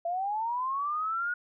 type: linear sweep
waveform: sine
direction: up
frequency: 668 to 1457 Hz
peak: -28 dBFS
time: 0.05-1.34 s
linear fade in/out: 5 ms
effects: none